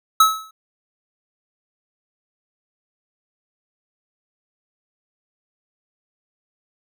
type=tone with exponential decay; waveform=square; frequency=1294 Hz; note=E6; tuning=32 cents flat; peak=-8 dBFS; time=0.2-0.51 s; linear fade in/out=5 ms; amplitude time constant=67 ms; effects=none